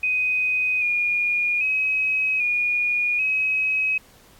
sine tone with pitch steps, 2503 / 2433 / 2543 / 2442 / 2546 Hz, D#7 / D#7 / D#7 / D#7 / D#7, +10 / -39 / +37 / -33 / +39 cents, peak -19 dBFS, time 0.03-3.98 s, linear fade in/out 5 ms, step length 790 ms, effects pink hiss -53 dBFS RMS until 4.39 s + AAC 64 kbps

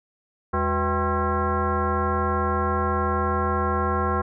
sine tone with frequency modulation, 492.1 Hz, B4, 6 cents flat, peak -20 dBFS, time 0.53-4.22 s, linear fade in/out 10 ms, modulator 287 Hz, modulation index 3.1, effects none

